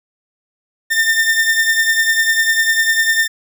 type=beating tone pair; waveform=40% pulse; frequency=1800 / 1810 Hz; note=A6 / A6; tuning=+39 / +48 cents; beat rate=10 Hz; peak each=-13 / -17 dBFS; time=0.9-3.28 s; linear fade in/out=20 ms; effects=none